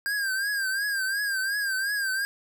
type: tone with vibrato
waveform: square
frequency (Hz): 1600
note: G6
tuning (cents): +35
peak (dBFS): -26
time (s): 0.06-2.25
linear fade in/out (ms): 0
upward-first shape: triangle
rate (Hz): 2.8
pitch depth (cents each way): 96
effects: none